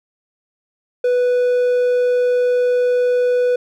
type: tone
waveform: triangle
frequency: 493.9 Hz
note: B4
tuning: in tune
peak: -11 dBFS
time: 1.04-3.56 s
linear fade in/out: 5 ms
effects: none